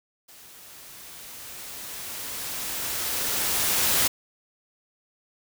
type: noise with level ramp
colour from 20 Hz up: white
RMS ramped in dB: -49 to -21 dBFS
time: 0.28-4.08 s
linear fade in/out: 10 ms
effects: none